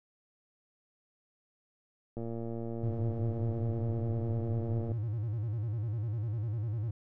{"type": "click train", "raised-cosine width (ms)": 2, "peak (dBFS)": -26, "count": 317, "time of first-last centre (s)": [2.17, 4.918], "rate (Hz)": 115}
{"type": "tone with vibrato", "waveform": "triangle", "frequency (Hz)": 110, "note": "A2", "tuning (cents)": 0, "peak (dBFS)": -29, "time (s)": [2.83, 6.91], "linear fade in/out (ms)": 5, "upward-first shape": "square", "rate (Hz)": 10, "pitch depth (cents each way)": 120}
{"effects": []}